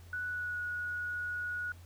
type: tone with pitch glide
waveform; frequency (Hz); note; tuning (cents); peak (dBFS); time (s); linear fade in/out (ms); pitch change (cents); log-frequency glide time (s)
sine; 1479 to 1457; F#6 to F#6; -1 to -27; -34; 0.13-1.72; 2; -26; 0.26-0.6
effects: added 87 Hz sine -50 dBFS peak until 1.85 s + pink hiss -61 dBFS RMS until 1.85 s